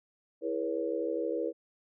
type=chord; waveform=sine; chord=C# minor seventh; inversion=first; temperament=equal with one note detuned; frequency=329.6 / 415.3 / 482 / 554.4 Hz; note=E4 / G#4 / B4 / C#5; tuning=0 / 0 / -42 / 0 cents; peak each=-35 / -37 / -33 / -37 dBFS; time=0.41-1.53 s; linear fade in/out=50 ms; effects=none